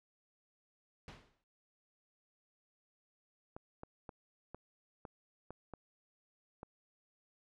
pink noise with exponential decay, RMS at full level -48 dBFS, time 1.08-1.44 s, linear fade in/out 1 ms, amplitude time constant 77 ms
clicks, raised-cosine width 1 ms, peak -32 dBFS, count 8, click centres 3.565 / 3.834 / 4.092 / 4.546 / 5.052 / 5.506 / 5.737 / 6.631 s
effects low-pass 4000 Hz 12 dB/octave

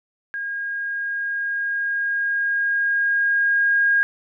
sine tone with level ramp, 1627 Hz, G#6, 36 cents flat, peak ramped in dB -25 to -14 dBFS, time 0.34-4.03 s, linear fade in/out 0 ms, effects none

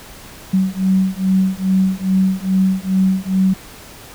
sine beating tone pair, 188.2 / 190.6 Hz, F#3 / G3, +30 / -48 cents, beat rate 2.4 Hz, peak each -16 dBFS, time 0.53-3.54 s, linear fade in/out 10 ms, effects pink hiss -38 dBFS RMS until 4.14 s

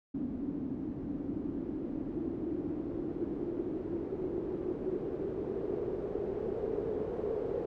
white noise with low-pass filter sweep, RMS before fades -36 dBFS, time 0.14-7.66 s, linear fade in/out 10 ms, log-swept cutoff 270 to 450 Hz, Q 6, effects none

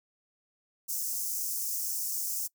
white high-pass noise, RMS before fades -33 dBFS, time 0.88-2.48 s, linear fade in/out 20 ms, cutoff 5400 Hz, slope 48 dB/octave, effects noise-tail reverb RT60 0.1 s tail -23 dB re dry

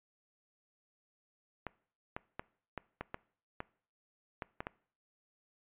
clicks, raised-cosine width 0.5 ms, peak -23 dBFS, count 10, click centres 1.667 / 2.165 / 2.395 / 2.777 / 3.01 / 3.144 / 3.604 / 4.422 / 4.605 / 4.669 s, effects noise-tail reverb RT60 0.5 s tail -22 dB re dry + resampled to 8000 Hz

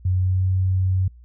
sine tone with pitch glide, 92 to 93.55 Hz, F#2 to F#2, -9 to +20 cents, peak -17 dBFS, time 0.05-1.08 s, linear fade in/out 5 ms, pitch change +29 cents, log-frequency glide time 0.15-0.44 s, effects noise-tail reverb RT60 0.1 s tail -26 dB re dry + added 60 Hz sine -43 dBFS peak until 1.24 s

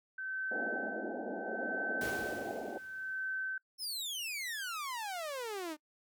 sine tone with tremolo, 1538 Hz, G6, 33 cents flat, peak -34 dBFS, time 0.18-3.58 s, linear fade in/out 5 ms, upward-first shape sine, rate 0.71 Hz, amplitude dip 85%
white band-pass noise, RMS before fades -40 dBFS, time 0.51-2.78 s, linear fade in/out 5 ms, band 200 to 800 Hz, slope 96 dB/octave
pink noise with exponential decay, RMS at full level -41 dBFS, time 2.01-3.53 s, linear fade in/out 2 ms, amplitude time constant 330 ms
sawtooth exponential sweep, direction down, 5390 to 293.7 Hz, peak -34 dBFS, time 3.78-5.77 s, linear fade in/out 50 ms
effects noise-tail reverb RT60 0.1 s tail -24 dB re dry + high-pass 80 Hz 12 dB/octave

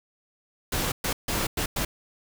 pink noise bursts at uneven times, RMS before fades -27 dBFS, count 5, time 0.72-0.92 / 1.04-1.13 / 1.28-1.47 / 1.57-1.66 / 1.76-1.85 s, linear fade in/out 5 ms, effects none

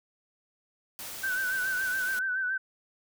white noise, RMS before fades -40 dBFS, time 0.99-2.19 s, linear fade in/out 0 ms
sine tone with vibrato, 1523 Hz, F#6, 50 cents sharp, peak -27 dBFS, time 1.23-2.58 s, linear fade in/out 10 ms, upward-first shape sine, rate 7.1 Hz, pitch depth 55 cents each way
effects none

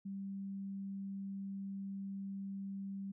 sine tone, 196 Hz, G3, in tune, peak -40 dBFS, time 0.05-3.12 s, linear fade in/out 10 ms, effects none

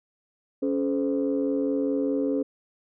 sine tone cluster, 278.7 / 429.2 / 514 Hz, C#4 / A4 / C5, +9 / -43 / -31 cents, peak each -24 / -28 / -29 dBFS, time 0.62-2.43 s, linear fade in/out 10 ms, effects tanh soft clip ceiling -15 dBFS

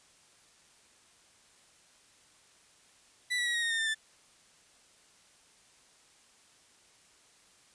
30% pulse tone with pitch steps, 1975.5 / 1943.8 / 1912.6 / 1881.9 / 1851.7 / 1822 / 1792.8 / 1764 Hz, B6 / B6 / A#6 / A#6 / A#6 / A#6 / A6 / A6, 0 / -28 / +44 / +16 / -12 / -40 / +32 / +4 cents, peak -26 dBFS, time 3.3-3.948 s, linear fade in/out 20 ms, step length 81 ms, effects white hiss -62 dBFS RMS until 7.74 s + resampled to 22050 Hz

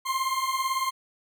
40% pulse beating tone pair, 1046.5 / 1064.5 Hz, C6 / C6, 0 / +30 cents, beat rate 18 Hz, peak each -28 / -27 dBFS, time 0.05-0.91 s, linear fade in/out 20 ms, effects none

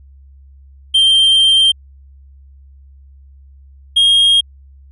triangle tone pair in turn, 3156 / 3247 Hz, G7 / G#7, +11 / -40 cents, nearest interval unison, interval 49 cents, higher second, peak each -6 dBFS, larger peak neither, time 0.94-1.72 / 3.96-4.41 s, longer first, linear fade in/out 10 ms, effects added 68 Hz sine -39 dBFS peak until 4.91 s + resampled to 32000 Hz

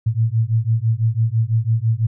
sine beating tone pair, 110 / 116 Hz, A2 / A#2, 0 / -8 cents, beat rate 6 Hz, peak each -18 dBFS, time 0.06-2.07 s, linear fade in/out 10 ms, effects none

